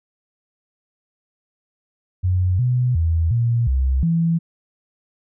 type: tone with pitch steps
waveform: sine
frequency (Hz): 91.4 / 124.7 / 82.2 / 117.7 / 65.6 / 166.4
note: F#2 / B2 / E2 / A#2 / C2 / E3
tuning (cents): -21 / +17 / -4 / +17 / +5 / +17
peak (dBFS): -15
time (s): 2.23-4.39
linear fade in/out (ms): 20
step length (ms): 360
effects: none

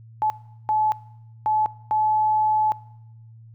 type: tone bursts at uneven times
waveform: sine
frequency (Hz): 860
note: A5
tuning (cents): -40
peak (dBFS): -18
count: 4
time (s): 0.22-0.3 / 0.69-0.92 / 1.46-1.66 / 1.91-2.72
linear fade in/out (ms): 0
effects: noise-tail reverb RT60 0.9 s tail -21 dB re dry + added 113 Hz sine -43 dBFS peak until 3.54 s

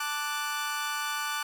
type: chord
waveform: sawtooth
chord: D major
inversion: second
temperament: equal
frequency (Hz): 880 / 1174.7 / 1480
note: A5 / D6 / F#6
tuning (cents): 0 / 0 / 0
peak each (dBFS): -33 / -30 / -30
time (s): 0-1.43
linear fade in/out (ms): 5
effects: none

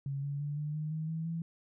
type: tone with pitch steps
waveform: sine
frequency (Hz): 138.59 / 142.16 / 145.82 / 149.57 / 153.42 / 157.37 / 161.42 / 165.58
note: C#3 / C#3 / D3 / D3 / D#3 / D#3 / E3 / E3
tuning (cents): 0 / +44 / -12 / +32 / -24 / +20 / -36 / +8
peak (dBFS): -33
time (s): 0.06-1.42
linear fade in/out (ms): 2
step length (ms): 170
effects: none

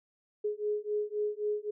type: beating tone pair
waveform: sine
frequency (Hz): 417.5 / 421.3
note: G#4 / G#4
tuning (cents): +9 / +25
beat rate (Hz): 3.8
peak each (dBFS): -33 / -33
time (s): 0.44-1.71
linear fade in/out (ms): 10
effects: none

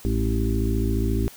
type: harmonic tone with a mistuned harmonic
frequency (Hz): 54.4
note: A1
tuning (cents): -19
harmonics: 1 / 2 / 4 / 5 / 6 / 7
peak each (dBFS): -23 / -26 / -29 / -30 / -31 / -31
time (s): 0.05-1.28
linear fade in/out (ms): 0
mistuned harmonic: 7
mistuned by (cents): +38
effects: white hiss -46 dBFS RMS until 1.36 s

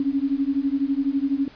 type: beating tone pair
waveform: sine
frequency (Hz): 270.3 / 282.3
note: C#4 / C#4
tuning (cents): -44 / +32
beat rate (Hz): 12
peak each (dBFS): -23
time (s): 0-1.48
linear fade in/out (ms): 2
effects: pink hiss -49 dBFS RMS until 1.55 s + resampled to 11025 Hz

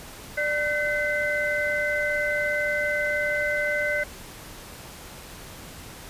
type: tone cluster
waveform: sine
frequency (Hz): 591 / 1526 / 2045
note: D5 / G6 / C7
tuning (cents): +11 / -47 / -40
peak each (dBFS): -27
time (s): 0.37-4.04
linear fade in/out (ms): 10
effects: pink hiss -42 dBFS RMS until 6.09 s + resampled to 32000 Hz

